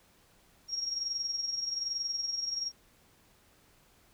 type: tone with amplitude modulation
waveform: sine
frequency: 5588 Hz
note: F8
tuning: in tune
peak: -29 dBFS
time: 0.68-2.72 s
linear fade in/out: 50 ms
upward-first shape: sine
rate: 21.2 Hz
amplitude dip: 60%
effects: pink hiss -64 dBFS RMS until 4.13 s